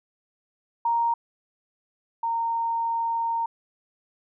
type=tone pair in turn; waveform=sine; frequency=932.3 / 921.6 Hz; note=A#5 / A#5; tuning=0 / -20 cents; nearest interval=unison; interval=20 cents; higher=first; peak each=-20 / -23 dBFS; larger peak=first; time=0.85-1.14 / 2.23-3.46 s; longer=second; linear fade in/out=5 ms; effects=none